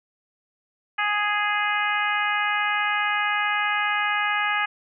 harmonic tone, 415.3 Hz, G#4, in tune, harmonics 2 / 3 / 4 / 5 / 6 / 7, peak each -28 / -27 / -26 / -28 / -30 / -33 dBFS, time 0.98-4.66 s, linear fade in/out 10 ms, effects none

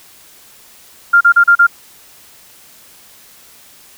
sine tone bursts, 1396.9 Hz, F6, in tune, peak -4 dBFS, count 5, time 1.13-1.669 s, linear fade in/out 10 ms, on 79 ms, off 36 ms, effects white hiss -43 dBFS RMS until 3.97 s

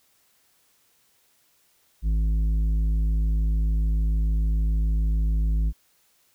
sine tone with tanh clipping, 53.4 Hz, G#1, 49 cents sharp, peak -21 dBFS, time 2.02-5.73 s, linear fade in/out 50 ms, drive 8 dB, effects white hiss -64 dBFS RMS until 6.34 s

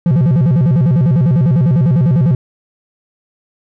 triangle tone with vibrato, 146.83 Hz, D3, in tune, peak -6 dBFS, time 0.06-2.35 s, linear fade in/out 2 ms, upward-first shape square, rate 10 Hz, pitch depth 270 cents each way, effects none

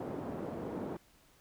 pink band-pass noise, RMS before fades -40 dBFS, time 0-0.97 s, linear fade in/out 5 ms, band 190 to 580 Hz, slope 12 dB/octave, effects pink hiss -65 dBFS RMS until 1.4 s

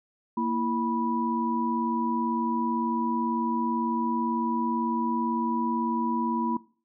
sine tone cluster, 233.1 / 331.1 / 980 Hz, A#3 / E4 / B5, 0 / +8 / -14 cents, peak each -27 / -32 / -29 dBFS, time 0.37-6.57 s, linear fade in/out 5 ms, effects noise-tail reverb RT60 0.4 s tail -19 dB re dry

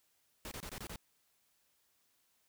pink noise bursts, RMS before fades -45 dBFS, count 6, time 0.45-0.959 s, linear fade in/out 0 ms, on 64 ms, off 25 ms, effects white hiss -75 dBFS RMS until 2.48 s

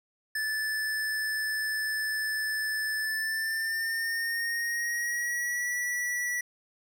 square tone with pitch glide, 1746 to 1948.5 Hz, A6 to B6, -14 to -24 cents, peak -29 dBFS, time 0.35-6.41 s, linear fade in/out 5 ms, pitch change +190 cents, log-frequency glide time 3.02-5.71 s, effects none

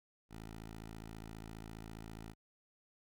10% pulse tone, 54.8 Hz, A1, 6 cents flat, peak -39 dBFS, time 0.29-2.35 s, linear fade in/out 50 ms, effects none

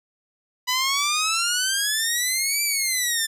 10% pulse exponential two-way sweep, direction up then down, 987.8 to 2349 to 1763 Hz, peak -12 dBFS, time 0.67-3.27 s, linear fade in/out 20 ms, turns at 2.63 s, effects resampled to 32000 Hz

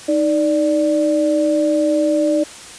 sine tone pair together, 310.7 / 587.7 Hz, D#4 / D5, -2 / +1 cents, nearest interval major seventh, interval 1103 cents, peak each -16 dBFS, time 0.08-2.44 s, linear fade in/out 10 ms, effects white hiss -36 dBFS RMS until 2.78 s + resampled to 22050 Hz

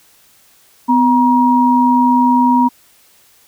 sine tone pair together, 251.4 / 950 Hz, B3 / A#5, +31 / +33 cents, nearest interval octave + major seventh, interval 2302 cents, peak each -11 dBFS, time 0.88-2.69 s, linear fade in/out 20 ms, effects white hiss -50 dBFS RMS until 3.47 s

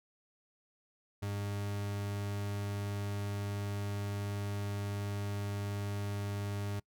40% pulse tone, 101.4 Hz, G#2, 41 cents flat, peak -34 dBFS, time 1.22-6.8 s, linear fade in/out 10 ms, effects noise-tail reverb RT60 0.1 s tail -25 dB re dry

